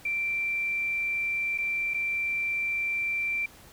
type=tone with dropouts; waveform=sine; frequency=2350 Hz; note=D7; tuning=1 cent sharp; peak=-26 dBFS; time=0.05-3.46 s; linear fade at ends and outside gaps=5 ms; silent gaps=1.578-1.584 / 1.938-1.943 s; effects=pink hiss -52 dBFS RMS until 3.72 s